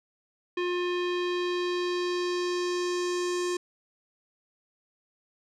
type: tone with low-pass filter sweep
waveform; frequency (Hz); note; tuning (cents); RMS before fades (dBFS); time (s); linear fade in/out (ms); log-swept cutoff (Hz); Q
square; 355.7; F4; +32; -29; 0.57-3.57; 5; 2900 to 7400; 1.9
effects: none